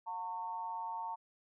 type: tone with amplitude modulation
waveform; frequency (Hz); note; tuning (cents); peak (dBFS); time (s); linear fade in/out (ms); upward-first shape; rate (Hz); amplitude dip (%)
sine; 909; A#5; -44; -34; 0.06-1.16; 20; sine; 191; 75
effects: none